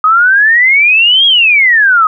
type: exponential two-way sweep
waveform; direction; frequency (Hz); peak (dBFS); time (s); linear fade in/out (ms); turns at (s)
sine; up then down; 1242 to 3322 to 1242; -4; 0.04-2.07; 2; 1.26
effects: none